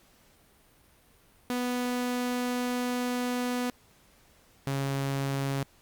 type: tone pair in turn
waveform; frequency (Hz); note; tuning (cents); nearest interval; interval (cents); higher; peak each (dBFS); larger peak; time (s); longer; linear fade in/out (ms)
sawtooth; 246.9 / 137.49; B3 / C#3; 0 / -14; minor seventh; 1014; first; -24 / -24; neither; 1.5-3.7 / 4.67-5.63; first; 0
effects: pink hiss -61 dBFS RMS until 5.81 s + Opus 48 kbps